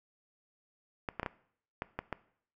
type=clicks; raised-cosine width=0.5 ms; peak=-19 dBFS; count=7; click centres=1.088 / 1.197 / 1.231 / 1.262 / 1.821 / 1.99 / 2.127 s; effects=noise-tail reverb RT60 0.6 s tail -19 dB re dry